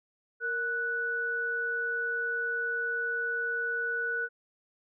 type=tone pair together; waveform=sine; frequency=464.9 / 1480 Hz; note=A#4 / F#6; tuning=-5 / 0 cents; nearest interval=octave + minor sixth; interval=2005 cents; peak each=-37 / -29 dBFS; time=0.4-4.29 s; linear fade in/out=50 ms; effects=none